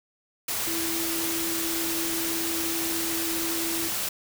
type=tone in noise; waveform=sine; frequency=331.3 Hz; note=E4; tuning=9 cents sharp; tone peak=-31 dBFS; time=0.67-3.88 s; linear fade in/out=5 ms; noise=white; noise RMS=-29 dBFS; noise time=0.48-4.09 s; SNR=-5 dB; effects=none